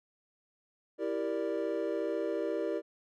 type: chord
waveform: triangle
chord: E half-diminished seventh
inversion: none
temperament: equal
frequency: 329.6 / 392 / 466.2 / 587.3 Hz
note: E4 / G4 / Bb4 / D5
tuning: 0 / 0 / 0 / 0 cents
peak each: -34 dBFS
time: 0.98-2.82 s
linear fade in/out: 50 ms
effects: tanh soft clip ceiling -18 dBFS